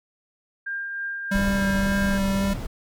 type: tone with tremolo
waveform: sine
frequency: 1600 Hz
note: G6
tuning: 35 cents sharp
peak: -26 dBFS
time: 0.66-2.18 s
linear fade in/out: 10 ms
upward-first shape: triangle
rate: 3.2 Hz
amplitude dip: 35%
type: tone with vibrato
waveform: square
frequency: 196.5 Hz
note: G3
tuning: 4 cents sharp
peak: -22 dBFS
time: 1.31-2.54 s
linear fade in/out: 10 ms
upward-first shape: sine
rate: 1.8 Hz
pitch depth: 13 cents each way
type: noise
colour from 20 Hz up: brown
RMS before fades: -29 dBFS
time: 1.34-2.67 s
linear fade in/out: 10 ms
effects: none